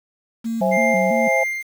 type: tone with vibrato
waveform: sine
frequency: 207.7 Hz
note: G#3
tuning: in tune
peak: -21 dBFS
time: 0.44-1.29 s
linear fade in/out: 20 ms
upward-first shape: square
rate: 3 Hz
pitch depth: 160 cents each way
type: chord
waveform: sine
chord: C augmented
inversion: none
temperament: equal with one note detuned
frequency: 529 / 659.3 / 830.6 Hz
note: C5 / E5 / G#5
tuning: +19 / 0 / 0 cents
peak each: -20 / -21 / -23 dBFS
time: 0.61-1.44 s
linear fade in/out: 10 ms
type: tone with tremolo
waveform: triangle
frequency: 2100 Hz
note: C7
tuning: 6 cents sharp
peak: -17 dBFS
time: 0.71-1.63 s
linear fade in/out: 20 ms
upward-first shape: sine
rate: 1.9 Hz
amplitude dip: 55%
effects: 7-bit